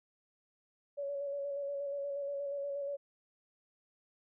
sine tone with vibrato, 564 Hz, C#5, 30 cents sharp, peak -35 dBFS, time 0.97-2.97 s, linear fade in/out 20 ms, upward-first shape square, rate 8.4 Hz, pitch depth 21 cents each way, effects none

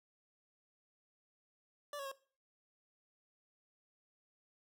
25% pulse tone with pitch steps, 582 / 553 / 542 Hz, D5 / C#5 / C#5, -16 / -4 / -39 cents, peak -38 dBFS, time 1.93-2.116 s, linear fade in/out 2 ms, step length 62 ms, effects noise-tail reverb RT60 0.4 s tail -18 dB re dry

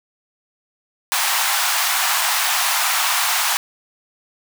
pink high-pass noise, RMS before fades -19 dBFS, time 1.12-3.57 s, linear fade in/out 0 ms, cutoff 750 Hz, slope 48 dB/octave, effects none

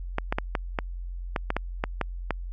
clicks, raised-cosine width 0.5 ms, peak -10 dBFS, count 11, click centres 0.184 / 0.325 / 0.385 / 0.552 / 0.788 / 1.362 / 1.504 / 1.566 / 1.839 / 2.013 / 2.307 s, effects added 44 Hz sine -32 dBFS peak until 2.52 s

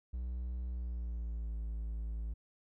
triangle tone with pitch glide, 61.3 to 55.25 Hz, B1 to A1, -12 to +8 cents, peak -34 dBFS, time 0.13-2.34 s, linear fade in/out 10 ms, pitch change -180 cents, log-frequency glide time 0.69-1.55 s, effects none

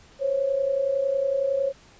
sine tone pair together, 520 / 550.9 Hz, C5 / C#5, -11 / -11 cents, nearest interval minor second, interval 100 cents, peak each -28 / -22 dBFS, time 0.19-1.73 s, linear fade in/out 50 ms, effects pink hiss -53 dBFS RMS until 1.99 s + resampled to 16000 Hz

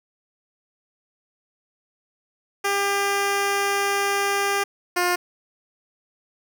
10% pulse tone pair in turn, 400 / 355.2 Hz, G4 / F4, +35 / +29 cents, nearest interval major second, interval 206 cents, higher first, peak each -12 / -11 dBFS, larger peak second, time 2.64-4.64 / 4.96-5.16 s, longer first, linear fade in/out 10 ms, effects none

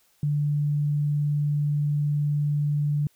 sine tone, 146.83 Hz, D3, in tune, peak -21 dBFS, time 0.23-3.07 s, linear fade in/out 2 ms, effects white hiss -64 dBFS RMS until 3.15 s

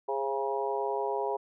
harmonic tone with a mistuned harmonic, 136.9 Hz, C#3, 21 cents flat, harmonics 3 / 4 / 5 / 6 / 7, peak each -32 / -36 / -36 / -36 / -35 dBFS, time 0.08-1.37 s, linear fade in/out 10 ms, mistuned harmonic 4, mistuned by -32 cents, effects none

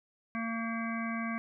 harmonic tone, 228 Hz, A#3, 38 cents flat, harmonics 1 / 3 / 5 / 7 / 9 / 10, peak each -34 / -43 / -40 / -42 / -43 / -44 dBFS, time 0.35-1.38 s, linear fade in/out 0 ms, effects none

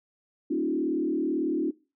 sine tone with frequency modulation, 311.1 Hz, D#4, in tune, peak -24 dBFS, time 0.5-1.71 s, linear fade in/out 10 ms, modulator 38.1 Hz, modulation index 1.4, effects noise-tail reverb RT60 0.3 s tail -20 dB re dry

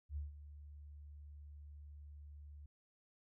sine tone with ADSR envelope, 73.2 Hz, D2, 5 cents flat, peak -38 dBFS, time 0.09-2.66 s, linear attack 75 ms, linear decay 150 ms, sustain -13 dB, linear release 3 ms, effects none

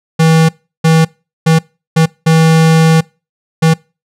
square tone bursts at uneven times, 161.3 Hz, E3, 37 cents flat, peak -6 dBFS, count 6, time 0.19-0.49 / 0.84-1.05 / 1.46-1.59 / 1.96-2.06 / 2.26-3.01 / 3.62-3.74 s, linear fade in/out 10 ms, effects noise-tail reverb RT60 0.3 s tail -24 dB re dry + low-pass 10000 Hz 12 dB/octave

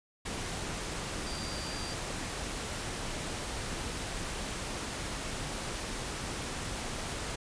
sine tone in noise, 4724 Hz, D8, 9 cents sharp, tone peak -43 dBFS, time 1.26-1.94 s, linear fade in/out 10 ms, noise pink, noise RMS -37 dBFS, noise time 0.25-7.36 s, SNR -9 dB, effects resampled to 22050 Hz

